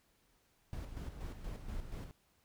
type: noise with tremolo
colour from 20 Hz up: brown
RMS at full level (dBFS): -42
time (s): 0.73-2.11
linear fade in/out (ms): 0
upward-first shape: square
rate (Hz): 4.2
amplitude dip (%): 50
effects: pink hiss -73 dBFS RMS until 2.44 s